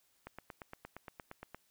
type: click train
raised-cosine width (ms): 0.5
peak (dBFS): -30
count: 12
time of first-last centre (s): 0.27-1.546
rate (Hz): 8.62
effects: white hiss -73 dBFS RMS until 1.7 s